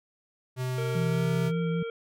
square tone with pitch glide, 127.7 to 131.59 Hz, C3 to C3, -42 to +10 cents, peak -29 dBFS, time 0.56-1.52 s, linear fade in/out 50 ms, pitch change +52 cents, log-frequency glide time 1-1.3 s
harmonic tone, 460.3 Hz, A#4, 22 cents flat, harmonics 1 / 3 / 5 / 7, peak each -32 / -42 / -46 / -49 dBFS, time 0.78-1.9 s, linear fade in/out 2 ms
sine tone with vibrato, 167.5 Hz, E3, 28 cents sharp, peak -26 dBFS, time 0.95-1.83 s, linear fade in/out 5 ms, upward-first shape sine, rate 5 Hz, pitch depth 23 cents each way
effects none

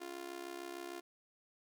sawtooth tone with amplitude modulation, 349.2 Hz, F4, in tune, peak -36 dBFS, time 0-1.01 s, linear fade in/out 20 ms, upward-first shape sine, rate 66.6 Hz, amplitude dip 85%, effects none

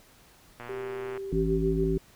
click train, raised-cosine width 0.5 ms, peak -26 dBFS, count 70, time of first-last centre 0.6-1.175 s, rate 120 Hz
sine tone with pitch glide, 391.5 to 388.8 Hz, G4 to G4, -2 to -14 cents, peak -33 dBFS, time 0.69-1.84 s, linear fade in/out 2 ms, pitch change -12 cents, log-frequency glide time 0.97-1.66 s
harmonic tone, 54.6 Hz, A1, 13 cents flat, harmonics 1 / 3 / 5 / 7, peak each -30 / -29 / -32 / -27 dBFS, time 1.32-1.98 s, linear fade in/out 5 ms
effects pink hiss -57 dBFS RMS until 2.15 s

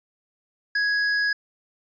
square tone, 1665 Hz, G#6, 4 cents sharp, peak -21 dBFS, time 0.75-1.33 s, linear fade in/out 5 ms, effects resampled to 16000 Hz

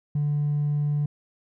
sine tone with hard clipping, 146.83 Hz, D3, in tune, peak -22 dBFS, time 0.15-1.06 s, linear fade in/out 5 ms, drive 1 dB, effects none

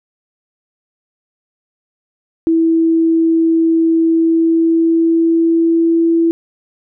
sine tone with pitch glide, 327.5 to 332.3 Hz, E4 to E4, -11 to +14 cents, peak -9 dBFS, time 2.47-6.31 s, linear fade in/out 0 ms, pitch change +25 cents, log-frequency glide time 4.01-6.08 s, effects none

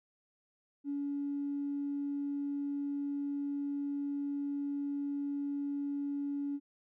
triangle tone with tanh clipping, 284 Hz, C#4, 42 cents sharp, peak -33 dBFS, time 0.84-6.6 s, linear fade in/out 50 ms, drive 4 dB, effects none

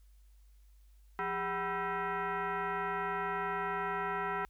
sine tone with frequency modulation, 175.1 Hz, F3, 5 cents sharp, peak -32 dBFS, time 1.19-4.45 s, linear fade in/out 0 ms, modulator 579 Hz, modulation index 2.8, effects added 50 Hz sine -57 dBFS peak until 4.49 s + white hiss -75 dBFS RMS until 4.49 s

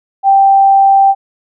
sine tone, 784 Hz, G5, in tune, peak -4 dBFS, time 0.23-1.15 s, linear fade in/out 50 ms, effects none

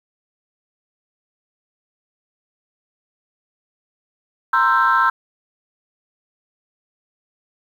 sine chord, C dominant seventh, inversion third, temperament equal with one note detuned, 932.3 / 1046.5 / 1330.8 / 1568 Hz, Bb5 / C6 / E6 / G6, 0 / 0 / +16 / 0 cents, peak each -20 / -17 / -16 / -18 dBFS, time 4.53-5.1 s, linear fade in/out 5 ms, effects tanh soft clip ceiling -6 dBFS + 8-bit

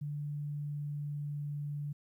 sine tone with pitch glide, 146.7 to 145.77 Hz, D3 to D3, -2 to -13 cents, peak -35 dBFS, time 0.01-1.93 s, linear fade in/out 10 ms, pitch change -11 cents, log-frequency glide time 0.16-1.59 s, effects 12-bit

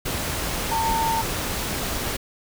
sine tone in noise, 900 Hz, A5, 39 cents sharp, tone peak -21 dBFS, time 0.71-1.22 s, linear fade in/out 10 ms, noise pink, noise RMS -27 dBFS, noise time 0.05-2.17 s, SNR +3 dB, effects none

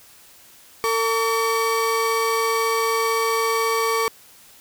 35% pulse tone pair together, 452 / 1139 Hz, A4 / C#6, +47 / +47 cents, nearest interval octave + major third, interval 1600 cents, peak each -20 dBFS, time 0.84-4.08 s, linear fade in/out 0 ms, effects white hiss -49 dBFS RMS until 4.6 s

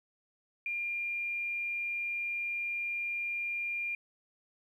sine tone, 2400 Hz, D7, 37 cents sharp, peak -32 dBFS, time 0.66-3.95 s, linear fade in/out 2 ms, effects 11-bit

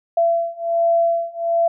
sine beating tone pair, 674 / 675.3 Hz, E5 / E5, +38 / +42 cents, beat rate 1.3 Hz, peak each -19 / -18 dBFS, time 0.17-1.68 s, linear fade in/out 5 ms, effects none

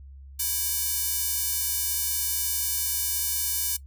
square tone with high-pass filter, 329.6 Hz, E4, in tune, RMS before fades -27 dBFS, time 0.39-3.77 s, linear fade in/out 10 ms, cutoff 8800 Hz, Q 0.7, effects noise-tail reverb RT60 0.1 s tail -18 dB re dry + added 68 Hz sine -42 dBFS peak until 3.86 s

